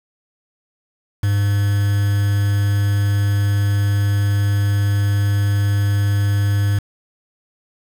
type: tone with quantisation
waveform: triangle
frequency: 101.2 Hz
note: G#2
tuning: 44 cents flat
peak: -12 dBFS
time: 1.23-6.79 s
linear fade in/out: 5 ms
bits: 5
effects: none